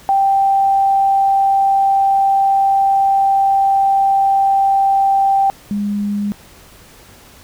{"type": "tone pair in turn", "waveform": "sine", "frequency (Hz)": [784, 204.7], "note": ["G5", "G#3"], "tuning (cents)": [0, -25], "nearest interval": "octave + major seventh", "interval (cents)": 2325, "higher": "first", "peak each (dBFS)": [-10, -16], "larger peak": "first", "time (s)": [[0.09, 5.5], [5.71, 6.32]], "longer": "first", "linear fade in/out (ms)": 0, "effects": ["pink hiss -43 dBFS RMS until 7.43 s"]}